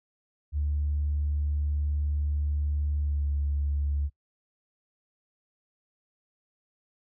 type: tone with pitch glide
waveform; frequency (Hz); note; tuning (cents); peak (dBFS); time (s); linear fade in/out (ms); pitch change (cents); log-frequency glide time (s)
sine; 73.42 to 71.78; D2 to D2; 0 to -39; -24; 0.52-4.1; 50; -39; 2.99-3.26
effects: noise-tail reverb RT60 0.1 s tail -23 dB re dry + tanh soft clip ceiling -20 dBFS